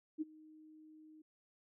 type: tone with ADSR envelope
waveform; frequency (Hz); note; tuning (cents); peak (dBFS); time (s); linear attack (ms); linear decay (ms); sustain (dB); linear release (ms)
sine; 311.1; D#4; 0; -33; 0.18-1.22; 34; 23; -23; 7
effects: none